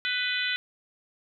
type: harmonic tone with a mistuned harmonic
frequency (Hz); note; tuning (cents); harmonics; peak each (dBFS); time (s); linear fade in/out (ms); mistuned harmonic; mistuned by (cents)
496.5; B4; +9; 3 / 4 / 5 / 6 / 7 / 8; -31 / -32 / -33 / -34 / -34 / -35; 0.05-0.56; 0; 6; +33
effects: none